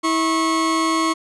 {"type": "tone pair together", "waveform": "40% pulse", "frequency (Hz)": [324.4, 1091], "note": ["E4", "C#6"], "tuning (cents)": [-28, -28], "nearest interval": "octave + major sixth", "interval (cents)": 2100, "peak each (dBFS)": [-19, -19], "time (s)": [0.03, 1.14], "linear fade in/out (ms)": 20, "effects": ["resampled to 22050 Hz"]}